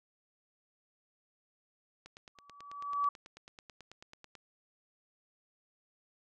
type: click train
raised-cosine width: 0.2 ms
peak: -33 dBFS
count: 22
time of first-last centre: 2.06-4.353 s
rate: 9.16 Hz
type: tone with exponential growth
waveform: sine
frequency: 1146 Hz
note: D6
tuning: 43 cents flat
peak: -25 dBFS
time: 2.35-3.09 s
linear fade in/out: 5 ms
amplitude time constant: 160 ms
effects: none